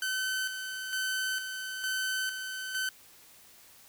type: tone with tremolo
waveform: sawtooth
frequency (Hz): 1526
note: G6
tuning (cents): -47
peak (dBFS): -26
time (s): 0.02-2.89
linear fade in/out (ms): 2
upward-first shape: square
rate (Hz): 1.1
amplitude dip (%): 50
effects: white hiss -56 dBFS RMS until 3.88 s